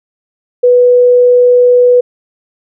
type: tone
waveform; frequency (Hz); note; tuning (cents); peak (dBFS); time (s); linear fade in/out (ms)
sine; 492.4; B4; -5; -3; 0.63-2.01; 10
effects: none